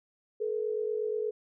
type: tone pair together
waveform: sine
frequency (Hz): 430 / 478.4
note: A4 / A#4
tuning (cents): -40 / +45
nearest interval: major second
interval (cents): 185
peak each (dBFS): -30 / -34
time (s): 0.4-1.31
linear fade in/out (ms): 10
effects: none